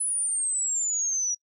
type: exponential sweep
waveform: sine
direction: down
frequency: 10140 to 5760 Hz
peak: -24 dBFS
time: 0-1.35 s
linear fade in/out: 10 ms
effects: noise-tail reverb RT60 0.1 s tail -24 dB re dry